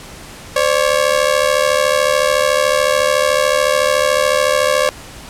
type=ring-modulated tone; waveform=sawtooth; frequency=554 Hz; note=C#5; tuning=1 cent flat; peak=-5 dBFS; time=0.56-4.89 s; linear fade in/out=0 ms; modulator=36.9 Hz; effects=pink hiss -35 dBFS RMS until 5.29 s + low-pass 11000 Hz 12 dB/octave